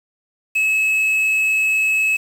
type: tone with quantisation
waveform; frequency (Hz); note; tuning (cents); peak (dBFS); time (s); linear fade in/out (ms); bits
triangle; 2584; E7; -35; -13; 0.55-2.17; 10; 6
effects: none